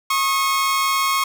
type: tone pair together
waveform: sawtooth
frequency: 1090.4 / 1254 Hz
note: C#6 / D#6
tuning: -29 / +13 cents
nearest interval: major second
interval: 242 cents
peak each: -14 / -22 dBFS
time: 0.1-1.24 s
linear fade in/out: 5 ms
effects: none